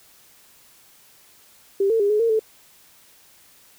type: tone with pitch steps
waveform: sine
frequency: 394.1 / 451.3 / 405 / 422.9 / 459.7 / 438.5 Hz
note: G4 / A4 / G#4 / G#4 / A#4 / A4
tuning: +9 / +44 / -43 / +31 / -24 / -6 cents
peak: -16 dBFS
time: 1.8-2.394 s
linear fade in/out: 5 ms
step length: 99 ms
effects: white hiss -53 dBFS RMS until 3.78 s